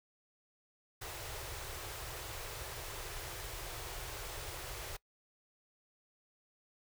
pink band-stop noise, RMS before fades -44 dBFS, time 1.01-4.97 s, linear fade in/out 10 ms, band 140 to 340 Hz, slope 48 dB/octave, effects noise-tail reverb RT60 0.1 s tail -22 dB re dry

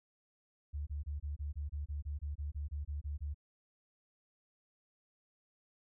sine tone bursts, 73 Hz, D2, 10 cents flat, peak -36 dBFS, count 16, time 0.73-3.345 s, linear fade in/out 20 ms, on 140 ms, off 25 ms, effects none

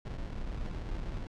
brown noise with sample-and-hold, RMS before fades -37 dBFS, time 0.05-1.27 s, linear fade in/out 5 ms, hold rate 1225 Hz, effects low-pass 5000 Hz 12 dB/octave

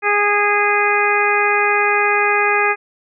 harmonic tone, 411.8 Hz, G#4, 15 cents flat, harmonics 1 / 2 / 3 / 4 / 5 / 6, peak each -20 / -20 / -20 / -20 / -20 / -20 dBFS, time 0.02-2.76 s, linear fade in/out 50 ms, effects none

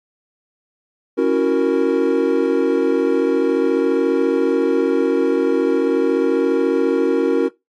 triangle chord, F# dominant seventh, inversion second, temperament equal with one note detuned, 275.4 / 329.6 / 370 / 466.2 Hz, C#4 / E4 / F#4 / A#4, -11 / 0 / 0 / 0 cents, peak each -18 / -19 / -17 / -16 dBFS, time 1.17-7.49 s, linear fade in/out 20 ms, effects noise-tail reverb RT60 0.2 s tail -21 dB re dry + AAC 32 kbps

